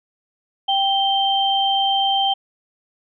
sine tone pair together, 784 / 3136 Hz, G5 / G7, 0 / 0 cents, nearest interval 2 octaves, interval 2400 cents, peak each -18 / -19 dBFS, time 0.68-2.34 s, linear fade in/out 10 ms, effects none

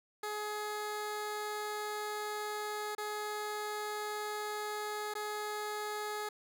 15% pulse tone with dropouts, 421.1 Hz, G#4, 24 cents sharp, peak -30 dBFS, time 0.23-6.29 s, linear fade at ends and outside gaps 5 ms, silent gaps 2.951-2.98 / 5.139-5.151 s, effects none

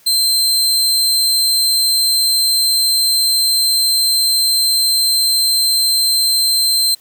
sawtooth tone, 4122 Hz, C8, 27 cents flat, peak -9 dBFS, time 0.06-6.95 s, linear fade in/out 10 ms, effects white hiss -50 dBFS RMS until 7 s

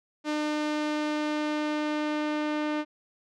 sawtooth tone with low-pass filter sweep, 301.6 Hz, D4, 46 cents sharp, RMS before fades -29 dBFS, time 0.24-2.85 s, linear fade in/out 50 ms, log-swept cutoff 5500 to 3000 Hz, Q 0.77, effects none

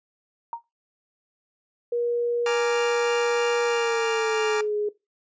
sine tone with exponential decay, 932.3 Hz, A#5, in tune, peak -24 dBFS, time 0.53-0.64 s, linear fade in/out 1 ms, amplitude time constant 22 ms
sine tone with pitch glide, 476.9 to 417.6 Hz, A#4 to G#4, +39 to +10 cents, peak -22 dBFS, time 1.92-4.89 s, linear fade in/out 5 ms, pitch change -229 cents, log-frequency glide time 3.65-4.76 s
25% pulse chord, Bb dominant seventh, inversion third, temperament equal, 830.6 / 932.3 / 1174.7 / 1396.9 Hz, Ab5 / Bb5 / D6 / F6, 0 / 0 / 0 / 0 cents, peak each -28 dBFS, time 2.46-4.61 s, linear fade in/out 2 ms
effects noise-tail reverb RT60 0.2 s tail -18 dB re dry + resampled to 16000 Hz

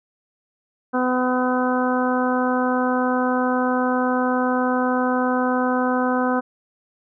harmonic tone, 252.4 Hz, B3, 38 cents sharp, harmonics 1 / 2 / 3 / 4 / 5 / 6, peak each -21 / -24 / -26 / -27 / -28 / -29 dBFS, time 0.93-6.41 s, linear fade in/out 20 ms, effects none

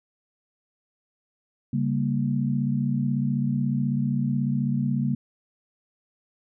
sine chord, G diminished, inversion second, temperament equal with one note detuned, 138.59 / 197.02 / 233.1 Hz, Db3 / G3 / Bb3, 0 / +9 / 0 cents, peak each -25 / -28 / -26 dBFS, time 1.73-5.15 s, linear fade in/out 5 ms, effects none

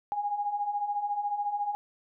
sine beating tone pair, 810 / 824 Hz, G#5 / G#5, -43 / -14 cents, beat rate 14 Hz, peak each -35 / -29 dBFS, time 0.12-1.75 s, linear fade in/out 0 ms, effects none

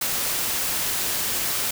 white noise, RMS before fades -25 dBFS, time 0.01-1.71 s, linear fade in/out 5 ms, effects none

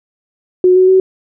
sine tone with pitch steps, 365.4 / 371.6 / 377 Hz, F#4 / F#4 / F#4, -22 / +7 / +32 cents, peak -5 dBFS, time 0.64-1 s, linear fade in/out 2 ms, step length 120 ms, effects none

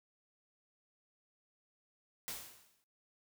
white noise with exponential decay, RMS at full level -40 dBFS, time 2.28-2.84 s, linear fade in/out 0 ms, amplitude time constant 120 ms, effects noise-tail reverb RT60 0.4 s tail -25 dB re dry

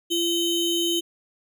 square ring-modulated tone, 1700 Hz, G#6, 40 cents sharp, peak -19 dBFS, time 0.1-1.01 s, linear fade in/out 20 ms, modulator 1360 Hz, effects none

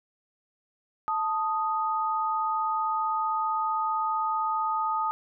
sine tone pair together, 880 / 1244.5 Hz, A5 / D#6, 0 / 0 cents, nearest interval tritone, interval 600 cents, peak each -28 / -27 dBFS, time 1.08-5.11 s, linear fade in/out 0 ms, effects none

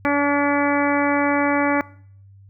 harmonic tone, 286.3 Hz, D4, 44 cents flat, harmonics 1 / 2 / 3 / 4 / 5 / 6 / 7 / 8, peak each -20 / -23 / -25 / -26 / -27 / -28 / -28 / -29 dBFS, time 0.05-1.81 s, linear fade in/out 0 ms, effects noise-tail reverb RT60 0.6 s tail -22 dB re dry + added 98 Hz sine -44 dBFS peak until 2.49 s

